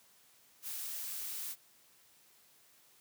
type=noise; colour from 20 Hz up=blue; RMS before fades=-41 dBFS; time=0.62-1.56 s; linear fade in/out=50 ms; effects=white hiss -65 dBFS RMS until 3 s + high-pass 80 Hz 12 dB/octave